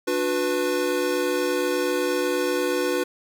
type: chord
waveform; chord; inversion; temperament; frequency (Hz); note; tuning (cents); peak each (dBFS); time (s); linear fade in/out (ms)
square; B minor; first; equal with one note detuned; 293.7 / 362 / 493.9; D4 / F#4 / B4; 0 / -38 / 0; -29 / -26 / -26; 0.07-3.04; 10
effects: none